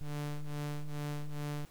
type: ring-modulated tone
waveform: square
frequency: 73.42 Hz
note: D2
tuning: in tune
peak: -33 dBFS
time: 0.01-1.65 s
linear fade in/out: 0 ms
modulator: 74.6 Hz
effects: pink hiss -61 dBFS RMS until 1.7 s